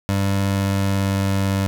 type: tone with pitch glide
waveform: 25% pulse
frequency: 98.4 to 97.61 Hz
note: G2 to G2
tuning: +7 to -7 cents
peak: -14 dBFS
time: 0.09-1.67 s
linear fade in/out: 0 ms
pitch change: -14 cents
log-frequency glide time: 0.43-1.5 s
effects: none